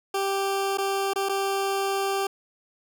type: tone with dropouts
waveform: 20% pulse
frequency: 392 Hz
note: G4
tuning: in tune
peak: -19 dBFS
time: 0.14-2.27 s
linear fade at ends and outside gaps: 5 ms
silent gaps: 0.774-0.783 / 1.135-1.158 / 1.288-1.293 s
effects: none